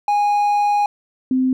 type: tone pair in turn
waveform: triangle / sine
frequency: 824 / 258.5 Hz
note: G#5 / C4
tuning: -14 / -21 cents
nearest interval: octave + minor sixth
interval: 2007 cents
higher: first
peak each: -12 / -14 dBFS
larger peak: first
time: 0.08-0.86 / 1.31-1.53 s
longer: first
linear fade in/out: 2 ms
effects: none